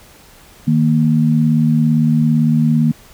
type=tone pair together; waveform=sine; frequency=155.35 / 233.1 Hz; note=D#3 / A#3; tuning=-2 / 0 cents; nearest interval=perfect fifth; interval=702 cents; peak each=-13 dBFS; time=0.67-2.92 s; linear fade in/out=10 ms; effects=pink hiss -44 dBFS RMS until 3.13 s